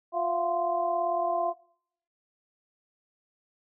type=tone cluster; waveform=sine; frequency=352.9 / 681 / 719 / 1041 Hz; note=F4 / F5 / F#5 / C6; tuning=+18 / -44 / -50 / -9 cents; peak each=-36 / -27 / -34 / -33 dBFS; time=0.12-1.54 s; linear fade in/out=50 ms; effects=noise-tail reverb RT60 0.7 s tail -23 dB re dry